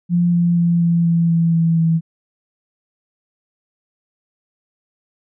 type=tone with pitch steps; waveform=sine; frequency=174 / 172.5 / 171.01 / 169.54 / 168.07 / 166.62 / 165.19 / 163.76 Hz; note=F3 / F3 / F3 / E3 / E3 / E3 / E3 / E3; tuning=-6 / -21 / -36 / +49 / +34 / +19 / +4 / -11 cents; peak=-12 dBFS; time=0.09-2.01 s; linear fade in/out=50 ms; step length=240 ms; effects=none